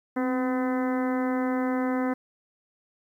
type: harmonic tone with a mistuned harmonic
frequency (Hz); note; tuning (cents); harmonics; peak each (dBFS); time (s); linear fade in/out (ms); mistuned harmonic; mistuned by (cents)
253.6; B3; +46; 1 / 2 / 3 / 4 / 5 / 6 / 7 / 8; -25 / -31 / -35 / -37 / -39 / -41 / -42 / -43; 0.16-2.14; 10; 1; +41
effects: 10-bit